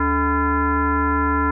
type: tone with frequency modulation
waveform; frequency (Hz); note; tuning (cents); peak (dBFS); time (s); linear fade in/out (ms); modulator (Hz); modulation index
sine; 646; E5; -35; -16; 0-1.51; 5; 361; 2.5
effects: none